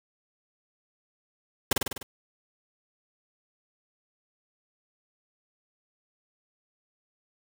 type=noise with echo; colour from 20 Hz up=pink; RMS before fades=-22 dBFS; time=1.71-1.73 s; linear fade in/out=5 ms; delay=50 ms; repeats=6; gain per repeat=-3 dB; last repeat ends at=2.03 s; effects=none